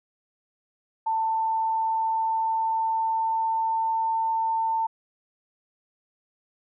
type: tone with pitch glide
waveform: sine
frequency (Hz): 891 to 897.7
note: A5 to A5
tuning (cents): +22 to +34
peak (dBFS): -22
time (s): 1.06-4.87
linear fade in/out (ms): 10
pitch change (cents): +12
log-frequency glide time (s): 1.35-4.12
effects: none